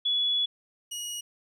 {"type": "tone pair in turn", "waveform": ["sine", "20% pulse"], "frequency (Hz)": [3400, 2898], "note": ["G#7", "F#7"], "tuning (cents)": [40, -37], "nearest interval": "minor third", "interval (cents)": 277, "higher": "first", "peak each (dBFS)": [-23, -28], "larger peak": "first", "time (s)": [[0.05, 0.46], [0.91, 1.21]], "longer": "first", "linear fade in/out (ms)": 10, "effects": []}